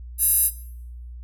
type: tone with high-pass filter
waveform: square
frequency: 554.4 Hz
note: C#5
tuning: in tune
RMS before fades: -19 dBFS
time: 0.18-0.51 s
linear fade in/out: 50 ms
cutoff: 11000 Hz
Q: 7.2
effects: noise-tail reverb RT60 0.7 s tail -17 dB re dry + added 60 Hz sine -35 dBFS peak until 1.23 s